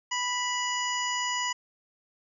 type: harmonic tone with a mistuned harmonic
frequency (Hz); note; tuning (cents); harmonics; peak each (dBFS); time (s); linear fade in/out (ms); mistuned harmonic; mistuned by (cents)
987.8; B5; 0; 1 / 2 / 3 / 5 / 6 / 7; -31 / -33 / -34 / -40 / -41 / -35; 0.11-1.53; 10; 3; -26
effects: none